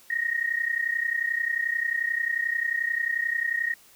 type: tone pair together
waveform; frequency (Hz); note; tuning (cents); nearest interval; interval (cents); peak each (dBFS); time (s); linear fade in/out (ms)
sine; 1854.7 / 1886; A#6 / A#6; -9 / +20; unison; 29; -27; 0.1-3.74; 5
effects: white hiss -55 dBFS RMS until 3.95 s